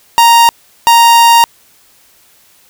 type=tone bursts at uneven times; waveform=45% pulse; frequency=932.3 Hz; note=A#5; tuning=in tune; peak=-3 dBFS; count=2; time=0.18-0.49 / 0.87-1.44 s; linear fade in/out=0 ms; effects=white hiss -47 dBFS RMS until 2.69 s